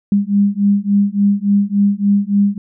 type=beating tone pair; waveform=sine; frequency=200 / 203.5 Hz; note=G3 / G#3; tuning=+35 / -35 cents; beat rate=3.5 Hz; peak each=-14 dBFS; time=0.12-2.58 s; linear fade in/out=2 ms; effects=none